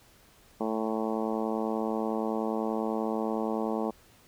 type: harmonic tone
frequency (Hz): 110.4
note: A2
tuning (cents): +6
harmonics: 2 / 3 / 4 / 5 / 6 / 7 / 8 / 9 / 10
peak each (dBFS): -32 / -35 / -34 / -37 / -39 / -38 / -40 / -43 / -44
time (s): 0.6-3.91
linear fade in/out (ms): 10
effects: pink hiss -59 dBFS RMS until 4.27 s